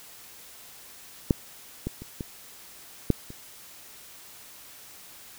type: clicks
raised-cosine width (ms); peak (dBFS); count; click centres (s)
3; -6 / -16 / -26 / -19 / -6 / -27; 6; 1.308 / 1.87 / 2.02 / 2.208 / 3.103 / 3.304
effects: white hiss -48 dBFS RMS until 5.38 s